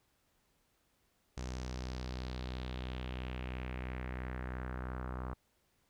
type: tone with low-pass filter sweep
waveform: sawtooth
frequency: 63 Hz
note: B1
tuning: 35 cents sharp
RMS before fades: -41 dBFS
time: 1.37-5.34 s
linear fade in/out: 5 ms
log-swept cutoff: 6500 to 1200 Hz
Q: 2.6
effects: pink hiss -75 dBFS RMS until 5.89 s